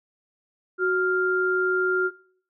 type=tone pair together; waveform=sine; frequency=370 / 1396.9 Hz; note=F#4 / F6; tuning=0 / 0 cents; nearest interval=octave + major seventh; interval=2300 cents; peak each=-22 / -23 dBFS; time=0.78-2.11 s; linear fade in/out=50 ms; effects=noise-tail reverb RT60 0.6 s tail -21 dB re dry